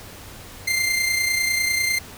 sawtooth tone with amplitude modulation, 2093 Hz, C7, in tune, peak -14 dBFS, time 0.67-1.99 s, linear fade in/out 10 ms, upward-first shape sine, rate 30 Hz, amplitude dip 45%, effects added 93 Hz sine -47 dBFS peak until 2.17 s + pink hiss -41 dBFS RMS until 2.17 s

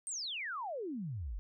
sine exponential sweep, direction down, 8870 to 43.02 Hz, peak -37 dBFS, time 0.07-1.39 s, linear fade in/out 0 ms, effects none

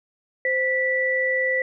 sine tone pair together, 519 / 1963.4 Hz, C5 / B6, -14 / -11 cents, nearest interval octave + major seventh, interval 2303 cents, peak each -24 / -21 dBFS, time 0.45-1.62 s, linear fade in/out 2 ms, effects none

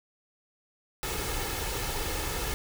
pink noise with comb filter, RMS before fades -32 dBFS, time 1.03-2.54 s, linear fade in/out 0 ms, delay 2.3 ms, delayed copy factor +0.55, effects none

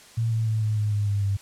sine tone with pitch steps, 114.3 / 112.01 / 109.77 / 107.57 / 105.42 / 103.31 / 101.24 / 99.22 Hz, A#2 / A2 / A2 / A2 / G#2 / G#2 / G#2 / G2, -34 / +31 / -4 / -39 / +26 / -9 / -44 / +21 cents, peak -21 dBFS, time 0.17-1.37 s, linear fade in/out 10 ms, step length 150 ms, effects white hiss -49 dBFS RMS until 1.41 s + low-pass 9000 Hz 12 dB/octave

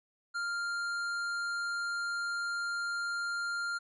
triangle tone with tanh clipping, 1396.9 Hz, F6, in tune, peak -34 dBFS, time 0.34-3.79 s, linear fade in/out 20 ms, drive 16 dB, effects resampled to 24000 Hz

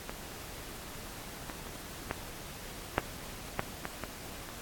clicks, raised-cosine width 0.5 ms, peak -21 / -24 / -30 / -17 / -9 / -13 / -18 / -20 / -28 dBFS, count 9, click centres 0.095 / 1.498 / 1.669 / 2.111 / 2.981 / 3.594 / 3.854 / 4.037 / 4.489 s, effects pink hiss -45 dBFS RMS until 4.61 s + AAC 64 kbps

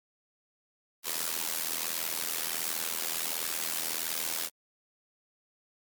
white noise with amplitude modulation, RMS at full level -29 dBFS, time 1.03-4.5 s, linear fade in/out 50 ms, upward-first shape sine, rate 81.4 Hz, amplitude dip 90%, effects high-pass 200 Hz 12 dB/octave + MP3 96 kbps

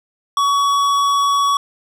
sine tone with tanh clipping, 1127 Hz, C#6, 28 cents sharp, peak -15 dBFS, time 0.37-1.57 s, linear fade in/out 2 ms, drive 15 dB, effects none

